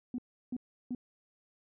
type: tone bursts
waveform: sine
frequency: 248.1 Hz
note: B3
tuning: 8 cents sharp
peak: -32 dBFS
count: 3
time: 0.14-0.949 s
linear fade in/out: 2 ms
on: 43 ms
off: 340 ms
effects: tanh soft clip ceiling -28 dBFS